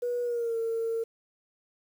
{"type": "tone with pitch glide", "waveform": "sine", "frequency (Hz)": [485.3, 455.4], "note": ["B4", "A#4"], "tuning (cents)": [-30, -40], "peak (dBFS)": -26, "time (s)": [0.02, 1.04], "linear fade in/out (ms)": 10, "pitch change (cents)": -110, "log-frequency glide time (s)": [0.23, 0.57], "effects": ["tanh soft clip ceiling -23 dBFS", "9-bit"]}